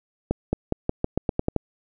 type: accelerating click train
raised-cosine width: 2 ms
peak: -8 dBFS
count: 10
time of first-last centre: 0.31-1.563 s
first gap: 220 ms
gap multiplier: 0.88
effects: none